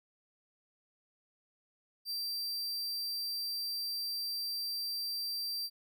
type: tone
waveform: 45% pulse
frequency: 4700 Hz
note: D8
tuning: 1 cent sharp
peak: -34 dBFS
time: 2.05-5.7 s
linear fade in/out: 50 ms
effects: none